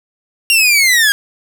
sawtooth linear sweep, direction down, 2794 to 1607 Hz, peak -5 dBFS, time 0.5-1.12 s, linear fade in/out 0 ms, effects none

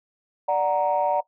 sine chord, D augmented, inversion none, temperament equal, 587.3 / 740 / 932.3 Hz, D5 / F#5 / A#5, 0 / 0 / 0 cents, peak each -23 / -23 / -23 dBFS, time 0.48-1.21 s, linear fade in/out 10 ms, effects noise-tail reverb RT60 0.1 s tail -18 dB re dry + tanh soft clip ceiling -12 dBFS

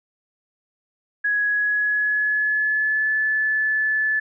sine tone with pitch glide, 1671 to 1734.9 Hz, G#6 to A6, +10 to -25 cents, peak -18 dBFS, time 1.24-4.2 s, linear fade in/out 10 ms, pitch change +65 cents, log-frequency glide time 1.46-3.13 s, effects none

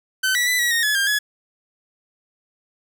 sawtooth tone with pitch steps, 1527 / 1948 / 1993 / 1923 / 1854 / 1706 / 1601 / 1692 Hz, G6 / B6 / B6 / B6 / A#6 / G#6 / G6 / G#6, -46 / -24 / +15 / -47 / -10 / +46 / +36 / +32 cents, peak -14 dBFS, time 0.23-1.19 s, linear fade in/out 10 ms, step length 120 ms, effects none

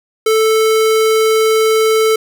square tone, 440 Hz, A4, in tune, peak -10 dBFS, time 0.26-2.16 s, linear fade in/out 5 ms, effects none

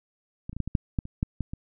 clicks, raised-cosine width 5 ms, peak -22 / -28 / -22 / -14 / -19 / -9 / -13 / -26 / -12 / -16 / -22 dBFS, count 11, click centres 0.495 / 0.53 / 0.566 / 0.603 / 0.676 / 0.752 / 0.988 / 1.054 / 1.229 / 1.407 / 1.535 s, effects none

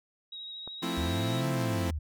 sine tone with vibrato, 3805 Hz, A#7, 35 cents sharp, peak -39 dBFS, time 0.32-1.41 s, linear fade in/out 5 ms, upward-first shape triangle, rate 13 Hz, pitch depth 23 cents each way
clicks, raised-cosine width 1 ms, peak -29 dBFS, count 2, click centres 0.676 / 1.068 s
sawtooth chord, F major seventh, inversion none, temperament equal, 174.61 / 220 / 261.6 / 329.6 Hz, F3 / A3 / C4 / E4, 0 / 0 / 0 / 0 cents, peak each -32 / -34 / -31 / -32 dBFS, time 0.82-1.91 s, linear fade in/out 10 ms
sine linear two-way sweep, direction up then down, 71.7 to 141.1 to 71.7 Hz, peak -30 dBFS, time 0.97-1.99 s, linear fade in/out 10 ms, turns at 1.48 s
effects none

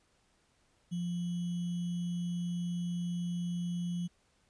sine tone with sample-and-hold, 174.61 Hz, F3, in tune, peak -32 dBFS, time 0.91-4.08 s, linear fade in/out 20 ms, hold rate 3150 Hz, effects pink hiss -71 dBFS RMS until 4.49 s + resampled to 22050 Hz

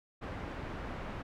pink low-pass noise, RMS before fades -41 dBFS, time 0.21-1.23 s, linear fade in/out 20 ms, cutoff 1800 Hz, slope 12 dB/octave, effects none

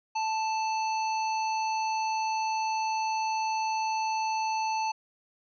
harmonic tone with a mistuned harmonic, 880 Hz, A5, in tune, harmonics 1 / 3 / 5 / 7, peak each -27 / -37 / -41 / -44 dBFS, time 0.15-4.92 s, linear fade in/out 10 ms, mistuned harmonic 7, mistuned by -23 cents, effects none

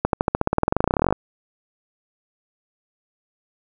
accelerating click train, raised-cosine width 1 ms, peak -3 dBFS, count 26, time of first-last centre 0.05-1.126 s, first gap 82 ms, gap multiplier 0.94, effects none

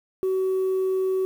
sine tone, 377.4 Hz, F#4, 34 cents sharp, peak -19 dBFS, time 0.23-1.25 s, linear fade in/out 0 ms, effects tanh soft clip ceiling -18 dBFS + 8-bit

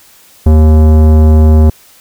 sine tone with tanh clipping, 77.78 Hz, D#2, in tune, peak -4 dBFS, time 0.46-1.7 s, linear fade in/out 5 ms, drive 17 dB, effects white hiss -42 dBFS RMS until 2 s

